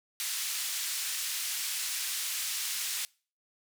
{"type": "band-pass noise", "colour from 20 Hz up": "white", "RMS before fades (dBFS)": -34, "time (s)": [0.2, 3.05], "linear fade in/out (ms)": 0, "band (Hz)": [2000, 11000], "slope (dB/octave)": 12, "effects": ["noise-tail reverb RT60 0.4 s tail -25 dB re dry"]}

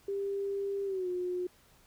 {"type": "tone with pitch glide", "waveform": "sine", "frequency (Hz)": [397.2, 360.1], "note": ["G4", "F#4"], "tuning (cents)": [23, -47], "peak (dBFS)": -31, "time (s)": [0.08, 1.47], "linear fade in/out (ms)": 5, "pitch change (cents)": -170, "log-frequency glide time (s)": [0.85, 1.08], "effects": ["pink hiss -63 dBFS RMS until 1.86 s"]}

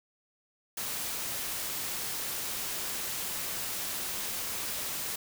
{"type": "noise", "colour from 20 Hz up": "white", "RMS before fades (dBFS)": -35, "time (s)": [0.77, 5.16], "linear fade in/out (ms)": 5, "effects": []}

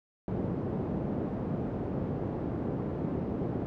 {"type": "band-pass noise", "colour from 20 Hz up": "pink", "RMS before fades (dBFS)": -33, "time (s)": [0.28, 3.66], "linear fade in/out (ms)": 0, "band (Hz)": [120, 420], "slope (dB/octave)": 12, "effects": []}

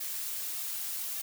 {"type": "noise with flanger", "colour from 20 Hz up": "blue", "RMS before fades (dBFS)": -36, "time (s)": [0, 1.22], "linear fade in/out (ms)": 10, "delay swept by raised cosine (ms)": [2, 5.4], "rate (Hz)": 1.7, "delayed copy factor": -0.55, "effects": []}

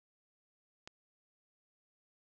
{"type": "click", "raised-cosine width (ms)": 0.2, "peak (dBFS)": -29, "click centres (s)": 0.875, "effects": ["10-bit"]}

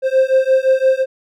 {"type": "beating tone pair", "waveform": "triangle", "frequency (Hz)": [523.3, 529.1], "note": ["C5", "C5"], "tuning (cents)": [0, 19], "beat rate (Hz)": 5.8, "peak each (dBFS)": [-12, -12], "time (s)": [0.02, 1.06], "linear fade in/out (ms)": 50, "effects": []}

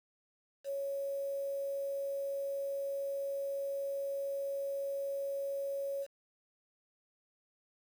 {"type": "tone with quantisation", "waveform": "sine", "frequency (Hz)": 554.4, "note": "C#5", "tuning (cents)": 0, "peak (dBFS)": -34, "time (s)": [0.64, 6.07], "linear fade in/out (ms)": 50, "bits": 9, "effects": []}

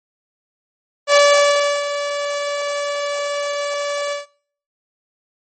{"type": "tone with ADSR envelope", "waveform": "sawtooth", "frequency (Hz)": 576, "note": "D5", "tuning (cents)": -34, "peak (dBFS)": -4, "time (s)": [1.07, 4.26], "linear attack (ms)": 71, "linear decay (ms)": 700, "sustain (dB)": -12, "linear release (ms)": 140, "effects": ["noise-tail reverb RT60 0.5 s tail -21 dB re dry", "MP3 32 kbps"]}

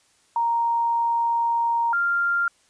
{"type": "tone pair in turn", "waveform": "sine", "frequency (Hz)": [932.3, 1393.3], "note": ["A#5", "F6"], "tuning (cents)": [0, -4], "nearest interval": "perfect fifth", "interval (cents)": 696, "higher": "second", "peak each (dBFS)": -19, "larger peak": "neither", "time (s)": [[0.36, 1.93], [1.93, 2.48]], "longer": "first", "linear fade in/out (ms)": 2, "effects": ["white hiss -61 dBFS RMS until 2.69 s", "resampled to 22050 Hz"]}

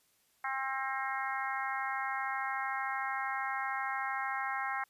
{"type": "harmonic tone", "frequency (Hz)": 266.9, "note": "C4", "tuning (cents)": 35, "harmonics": [3, 4, 5, 6, 7, 8], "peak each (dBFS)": [-38, -39, -40, -41, -41, -42], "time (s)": [0.44, 4.84], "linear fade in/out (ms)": 5, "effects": ["white hiss -71 dBFS RMS until 4.89 s", "resampled to 32000 Hz"]}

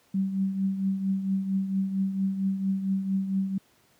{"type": "tone with tremolo", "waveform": "sine", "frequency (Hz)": 192.9, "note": "G3", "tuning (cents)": -28, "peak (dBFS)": -21, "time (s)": [0.14, 3.58], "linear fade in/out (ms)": 5, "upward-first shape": "triangle", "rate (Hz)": 4.4, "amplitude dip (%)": 65, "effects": ["pink hiss -63 dBFS RMS until 3.99 s", "high-pass 100 Hz 12 dB/octave"]}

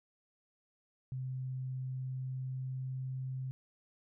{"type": "tone with pitch glide", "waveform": "sine", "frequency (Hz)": [129.7, 130.6], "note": ["C3", "C3"], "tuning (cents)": [-15, -3], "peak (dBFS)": -36, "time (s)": [1.12, 3.51], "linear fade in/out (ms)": 0, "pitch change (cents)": 12, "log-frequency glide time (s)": [1.78, 3.16], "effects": []}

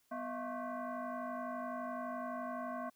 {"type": "tone with frequency modulation", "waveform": "sine", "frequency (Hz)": 196.1, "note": "G3", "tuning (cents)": 1, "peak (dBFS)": -38, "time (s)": [0.11, 2.9], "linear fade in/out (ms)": 10, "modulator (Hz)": 444, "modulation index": 2.5, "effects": ["white hiss -74 dBFS RMS until 2.95 s"]}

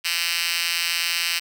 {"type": "tone with high-pass filter", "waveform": "5% pulse", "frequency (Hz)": 170.5, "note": "F3", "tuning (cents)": -41, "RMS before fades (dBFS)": -24, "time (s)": [0.04, 1.4], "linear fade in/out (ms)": 20, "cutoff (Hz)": 3100, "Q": 4.3, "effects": []}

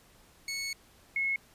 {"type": "tone pair in turn", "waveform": ["20% pulse", "sine"], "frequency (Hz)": [2206, 2179], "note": ["C#7", "C#7"], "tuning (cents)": [-9, -30], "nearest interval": "unison", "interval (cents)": 21, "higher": "first", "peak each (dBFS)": [-28, -27], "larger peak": "second", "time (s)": [[0.48, 0.73], [1.16, 1.36]], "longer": "first", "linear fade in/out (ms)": 2, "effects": ["pink hiss -60 dBFS RMS until 1.54 s", "resampled to 32000 Hz"]}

